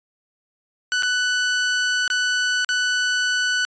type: tone with dropouts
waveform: sawtooth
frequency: 1490 Hz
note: F#6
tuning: 12 cents sharp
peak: -15 dBFS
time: 0.92-3.65 s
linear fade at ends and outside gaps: 0 ms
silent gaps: 1.024-1.032 / 2.078-2.102 / 2.646-2.69 s
effects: resampled to 16000 Hz